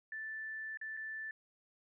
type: tone with dropouts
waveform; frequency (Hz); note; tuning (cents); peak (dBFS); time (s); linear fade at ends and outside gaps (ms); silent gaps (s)
sine; 1760; A6; 0; -40; 0.12-1.31; 2; 0.773-0.813 / 0.968-0.972
effects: none